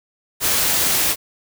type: noise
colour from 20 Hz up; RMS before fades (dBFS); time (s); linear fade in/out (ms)
white; -18; 0.4-1.16; 50
effects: none